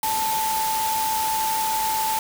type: tone in noise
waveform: sine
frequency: 880 Hz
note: A5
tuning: in tune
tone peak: -22 dBFS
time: 0.03-2.19 s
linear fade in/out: 2 ms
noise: white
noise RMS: -28 dBFS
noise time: 0.03-2.19 s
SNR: +3 dB
effects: none